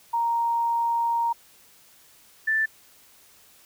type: tone pair in turn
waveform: sine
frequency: 932.3 / 1765 Hz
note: A#5 / A6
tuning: 0 / +5 cents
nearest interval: major seventh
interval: 1105 cents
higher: second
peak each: -21 / -20 dBFS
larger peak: second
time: 0.13-1.33 / 2.47-2.66 s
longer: first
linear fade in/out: 10 ms
effects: white hiss -55 dBFS RMS until 3.65 s